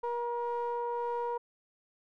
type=ring-modulated tone; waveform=triangle; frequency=237.7 Hz; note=A#3; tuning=34 cents sharp; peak=-26 dBFS; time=0.03-1.38 s; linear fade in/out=10 ms; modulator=714 Hz; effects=none